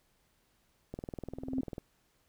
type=click train; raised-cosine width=2 ms; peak=-26 dBFS; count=18; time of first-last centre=0.94-1.782 s; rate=20.2 Hz
type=tone with exponential growth; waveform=sine; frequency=261.6 Hz; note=C4; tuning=in tune; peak=-27 dBFS; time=1.25-1.61 s; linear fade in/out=5 ms; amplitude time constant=78 ms
effects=pink hiss -72 dBFS RMS until 2.28 s